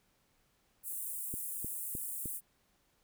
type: high-pass noise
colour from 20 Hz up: pink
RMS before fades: -40 dBFS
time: 0.83-2.41 s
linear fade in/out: 50 ms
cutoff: 8600 Hz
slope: 48 dB/octave
type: click train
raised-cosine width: 3 ms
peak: -29 dBFS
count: 4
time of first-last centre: 1.34-2.257 s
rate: 3.27 Hz
effects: pink hiss -73 dBFS RMS until 3.03 s